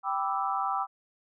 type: chord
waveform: sine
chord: E minor seventh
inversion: first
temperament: equal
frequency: 784 / 987.8 / 1174.7 / 1318.5 Hz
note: G5 / B5 / D6 / E6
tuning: 0 / 0 / 0 / 0 cents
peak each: -31 / -34 / -32 / -33 dBFS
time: 0.03-0.87 s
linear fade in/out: 50 ms
effects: none